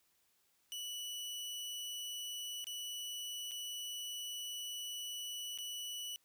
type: tone with dropouts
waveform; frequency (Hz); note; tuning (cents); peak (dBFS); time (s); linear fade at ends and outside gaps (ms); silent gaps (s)
sawtooth; 2955; F#7; -3; -38; 0.72-6.16; 0; 2.643-2.669 / 3.511-3.517 / 5.576-5.586
effects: white hiss -75 dBFS RMS until 6.24 s